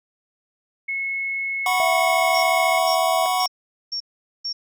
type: tone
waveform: sine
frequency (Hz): 2186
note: C#7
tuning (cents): -25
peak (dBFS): -23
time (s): 0.88-2.79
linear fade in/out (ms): 10
type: chord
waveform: square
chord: F# suspended fourth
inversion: none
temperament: equal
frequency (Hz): 740 / 987.8 / 1108.7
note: F#5 / B5 / C#6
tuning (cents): 0 / 0 / 0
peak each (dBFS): -22 / -27 / -26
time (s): 1.66-3.46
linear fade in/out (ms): 2
type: tone with pitch glide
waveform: sine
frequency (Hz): 666 to 661.8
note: E5 to E5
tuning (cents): +18 to +7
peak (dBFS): -21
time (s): 1.8-3.26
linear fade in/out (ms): 0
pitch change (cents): -11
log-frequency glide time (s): 2.56-2.95
type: tone bursts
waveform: sine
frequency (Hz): 5500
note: F8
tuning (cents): -27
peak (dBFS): -24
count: 5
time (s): 2.34-4.53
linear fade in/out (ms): 10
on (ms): 86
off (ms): 440
effects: none